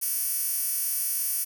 10% pulse tone with high-pass filter, 378.8 Hz, F#4, 41 cents sharp, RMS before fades -28 dBFS, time 0.01-1.45 s, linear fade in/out 20 ms, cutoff 11000 Hz, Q 1.3, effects 8-bit

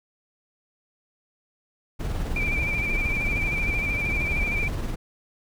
brown noise with tremolo, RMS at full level -26 dBFS, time 1.99-4.96 s, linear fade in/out 20 ms, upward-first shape sine, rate 19 Hz, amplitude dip 35%
sine tone with vibrato, 2349 Hz, D7, in tune, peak -25 dBFS, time 2.36-4.68 s, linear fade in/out 2 ms, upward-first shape sine, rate 13 Hz, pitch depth 42 cents each way
effects none

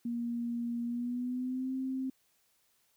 sine tone with pitch glide, 236.5 to 262.4 Hz, A#3 to C4, +25 to +5 cents, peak -32 dBFS, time 0.05-2.1 s, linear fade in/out 5 ms, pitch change +180 cents, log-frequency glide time 0.84-1.74 s, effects white hiss -72 dBFS RMS until 2.96 s

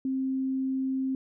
sine tone, 264.3 Hz, C4, 18 cents sharp, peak -26 dBFS, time 0.05-1.15 s, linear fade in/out 2 ms, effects none

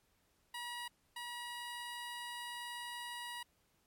15% pulse tone pair in turn, 961 / 961 Hz, B5 / B5, -48 / -48 cents, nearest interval unison, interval 0 cents, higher neither, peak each -35 / -36 dBFS, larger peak first, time 0.54-0.88 / 1.16-3.43 s, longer second, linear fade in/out 5 ms, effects pink hiss -75 dBFS RMS until 3.86 s + MP3 64 kbps

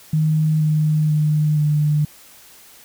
sine tone with pitch steps, 155.56 / 153.68 / 151.83 / 150 Hz, D#3 / D#3 / D#3 / D3, 0 / -21 / -42 / +37 cents, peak -14 dBFS, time 0.13-2.05 s, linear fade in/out 5 ms, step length 480 ms, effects white hiss -46 dBFS RMS until 2.84 s

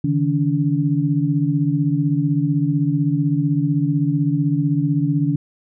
sine tone cluster, 142.9 / 158.7 / 285.8 Hz, D3 / D#3 / D4, -47 / +35 / -47 cents, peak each -20 dBFS, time 0.04-5.36 s, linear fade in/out 5 ms, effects none

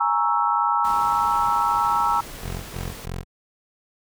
sine chord, A# half-diminished seventh, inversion third, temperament equal, 830.6 / 932.3 / 1108.7 / 1318.5 Hz, G#5 / A#5 / C#6 / E6, 0 / 0 / 0 / 0 cents, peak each -25 / -22 / -27 / -22 dBFS, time 0-2.21 s, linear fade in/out 10 ms
pink noise, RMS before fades -38 dBFS, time 0.84-3.06 s, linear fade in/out 10 ms
15% pulse tone bursts, 44.2 Hz, F1, 22 cents sharp, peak -22 dBFS, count 3, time 2.41-3.246 s, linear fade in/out 50 ms, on 220 ms, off 88 ms
effects none

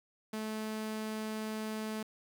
sawtooth tone, 217.2 Hz, A3, 22 cents flat, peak -32 dBFS, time 0.33-2.03 s, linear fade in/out 5 ms, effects 10-bit

